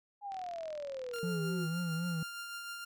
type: exponential sweep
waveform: sine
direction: down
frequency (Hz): 830.6 to 349.2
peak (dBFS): -38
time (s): 0.21-1.68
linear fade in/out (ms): 50
type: click train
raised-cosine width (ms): 0.2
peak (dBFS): -34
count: 37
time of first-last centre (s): 0.32-1.185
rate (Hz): 41.6
type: tone with tremolo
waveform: sawtooth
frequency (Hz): 1396.9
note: F6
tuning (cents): 0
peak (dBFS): -36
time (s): 1.13-2.85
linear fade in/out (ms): 10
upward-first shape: triangle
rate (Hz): 6.5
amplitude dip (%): 35
type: tone with vibrato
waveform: triangle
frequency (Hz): 168.7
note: E3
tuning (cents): +40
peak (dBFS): -31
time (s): 1.23-2.23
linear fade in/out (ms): 2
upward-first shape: triangle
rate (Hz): 3.9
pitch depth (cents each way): 95
effects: none